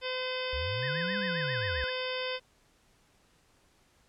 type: harmonic tone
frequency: 511 Hz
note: C5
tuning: 41 cents flat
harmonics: 1 / 2 / 3 / 4 / 5 / 6 / 7 / 9 / 10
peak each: -35 / -42 / -42 / -42 / -41 / -41 / -41 / -46 / -46 dBFS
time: 0.01-2.4 s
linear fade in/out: 50 ms
type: linear two-way sweep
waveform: sine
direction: up then down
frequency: 61.74 to 205.1 to 61.74 Hz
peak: -34 dBFS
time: 0.53-1.84 s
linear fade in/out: 0 ms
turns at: 1.18 s
type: tone with vibrato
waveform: sine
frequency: 1661.2 Hz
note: G#6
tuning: in tune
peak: -35 dBFS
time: 0.82-1.9 s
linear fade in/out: 10 ms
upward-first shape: sine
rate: 7.5 Hz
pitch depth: 220 cents each way
effects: pink hiss -66 dBFS RMS until 4.08 s + low-pass 10000 Hz 12 dB/octave

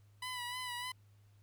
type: tone with vibrato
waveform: 15% pulse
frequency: 990 Hz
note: B5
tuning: 4 cents sharp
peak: -33 dBFS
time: 0.22-0.92 s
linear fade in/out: 5 ms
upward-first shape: sine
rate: 3.3 Hz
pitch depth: 42 cents each way
effects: added 102 Hz sine -61 dBFS peak until 1.42 s + pink hiss -75 dBFS RMS until 1.42 s

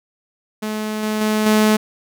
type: tone with level steps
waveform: sawtooth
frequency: 214.8 Hz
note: A3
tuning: 41 cents flat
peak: -18 / -15 / -12 / -8 dBFS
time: 0.62-1.77 s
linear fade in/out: 10 ms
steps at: 1.03 / 1.21 / 1.46 s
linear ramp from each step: 2 ms
effects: none

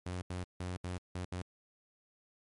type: tone bursts at uneven times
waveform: sawtooth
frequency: 90.3 Hz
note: F#2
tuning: 42 cents flat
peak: -33 dBFS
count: 6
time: 0.06-0.22 / 0.3-0.44 / 0.6-0.77 / 0.84-0.98 / 1.15-1.25 / 1.32-1.42 s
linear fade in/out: 5 ms
effects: MP3 48 kbps

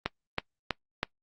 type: click train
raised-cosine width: 0.3 ms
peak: -11 dBFS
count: 4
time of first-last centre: 0.06-1.031 s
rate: 3.09 Hz
effects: noise-tail reverb RT60 0.1 s tail -24 dB re dry + Opus 24 kbps

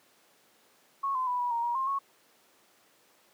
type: tone with pitch steps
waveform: sine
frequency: 1100 / 1026 / 988 / 975 / 934 / 952 / 1061 / 1102 Hz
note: C#6 / C6 / B5 / B5 / A#5 / A#5 / C6 / C#6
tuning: -14 / -34 / 0 / -23 / +3 / +36 / +24 / -11 cents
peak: -27 dBFS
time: 1.03-1.99 s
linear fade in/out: 10 ms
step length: 120 ms
effects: pink hiss -63 dBFS RMS until 3.33 s + high-pass 300 Hz 12 dB/octave

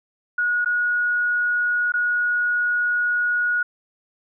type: tone with dropouts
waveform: sine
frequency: 1452 Hz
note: F#6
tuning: 33 cents flat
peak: -18 dBFS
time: 0.38-3.63 s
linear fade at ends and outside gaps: 5 ms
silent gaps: 0.647-0.658 / 1.921-1.938 s
effects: none

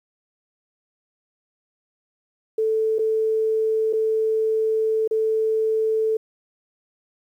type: tone with dropouts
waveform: sine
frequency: 440 Hz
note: A4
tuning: in tune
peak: -18 dBFS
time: 2.58-6.17 s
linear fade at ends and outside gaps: 5 ms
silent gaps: 2.985-2.991 / 3.928-3.933 / 5.077-5.11 s
effects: 9-bit

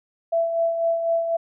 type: tone with tremolo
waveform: sine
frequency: 667 Hz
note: E5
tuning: 20 cents sharp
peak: -17 dBFS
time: 0.32-1.37 s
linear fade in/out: 10 ms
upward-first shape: sine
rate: 4 Hz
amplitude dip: 50%
effects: none

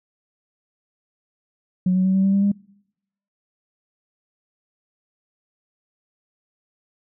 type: tone with pitch steps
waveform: sine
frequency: 183.2 / 186.08 / 189 / 191.98 / 194.99 / 198.06 / 201.2 Hz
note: F#3 / F#3 / F#3 / G3 / G3 / G3 / G3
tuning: -17 / +10 / +37 / -36 / -9 / +18 / +45 cents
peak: -14 dBFS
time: 1.86-2.518 s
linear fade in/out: 5 ms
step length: 94 ms
effects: noise-tail reverb RT60 0.8 s tail -25 dB re dry + tanh soft clip ceiling -11 dBFS

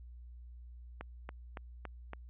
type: click train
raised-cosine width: 0.5 ms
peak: -27 dBFS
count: 5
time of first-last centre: 1.01-2.134 s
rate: 3.56 Hz
effects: added 60 Hz sine -48 dBFS peak until 2.29 s + resampled to 8000 Hz

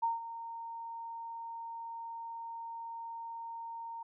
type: tone with ADSR envelope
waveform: sine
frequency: 921 Hz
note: A#5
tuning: 21 cents flat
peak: -27 dBFS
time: 0.02-4.03 s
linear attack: 16 ms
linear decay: 160 ms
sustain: -13 dB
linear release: 6 ms
effects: none

